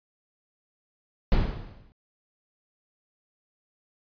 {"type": "noise with exponential decay", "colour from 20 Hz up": "brown", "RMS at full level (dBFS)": -19, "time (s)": [1.32, 1.92], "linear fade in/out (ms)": 0, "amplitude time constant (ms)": 130, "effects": ["resampled to 11025 Hz"]}